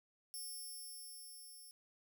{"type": "tone with level ramp", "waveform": "10% pulse", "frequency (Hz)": 5400, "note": "E8", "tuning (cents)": 41, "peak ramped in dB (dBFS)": [-38, -49], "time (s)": [0.34, 1.71], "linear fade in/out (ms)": 0, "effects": []}